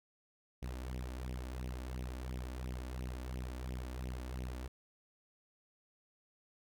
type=tone with flanger; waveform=sawtooth; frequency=63 Hz; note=B1; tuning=35 cents sharp; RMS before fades=-42 dBFS; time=0.62-4.68 s; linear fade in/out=10 ms; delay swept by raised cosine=0.33 to 3.53 ms; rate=2.9 Hz; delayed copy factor=+0.7; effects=none